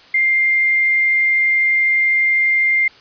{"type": "tone", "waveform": "sine", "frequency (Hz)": 2104, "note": "C7", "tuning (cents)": 9, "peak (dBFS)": -12, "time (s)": [0.14, 2.88], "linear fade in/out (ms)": 5, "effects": ["white hiss -45 dBFS RMS until 3 s", "resampled to 11025 Hz"]}